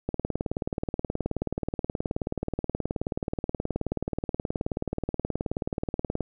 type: click train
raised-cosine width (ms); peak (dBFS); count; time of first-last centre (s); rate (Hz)
2; -14; 116; 0.09-6.207; 18.8
effects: none